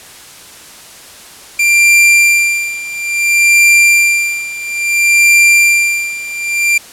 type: tone with tremolo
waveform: 45% pulse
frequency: 2373 Hz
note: D7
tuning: 17 cents sharp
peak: -4 dBFS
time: 1.59-6.78 s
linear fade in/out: 5 ms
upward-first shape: sine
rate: 0.59 Hz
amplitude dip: 85%
effects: white hiss -35 dBFS RMS until 6.92 s + low-pass 11000 Hz 12 dB/octave